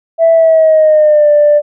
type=tone with pitch glide; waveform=sine; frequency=659.3 to 590.8 Hz; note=E5 to D5; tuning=0 to +10 cents; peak=-3 dBFS; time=0.18-1.62 s; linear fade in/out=50 ms; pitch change=-190 cents; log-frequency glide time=0.33-1.3 s; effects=tanh soft clip ceiling 0 dBFS